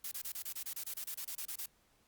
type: noise bursts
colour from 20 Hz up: blue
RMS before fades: -41 dBFS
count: 16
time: 0.04-1.66 s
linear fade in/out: 5 ms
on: 75 ms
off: 28 ms
effects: pink hiss -71 dBFS RMS until 2.07 s + Opus 48 kbps